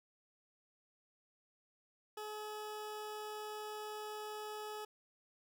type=tone; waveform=20% pulse; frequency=425.2 Hz; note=G#4; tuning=41 cents sharp; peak=-38 dBFS; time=2.17-4.85 s; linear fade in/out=5 ms; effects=none